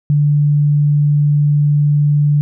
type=tone; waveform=sine; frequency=146.7 Hz; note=D3; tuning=2 cents flat; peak=-9 dBFS; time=0.1-2.41 s; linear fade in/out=0 ms; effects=none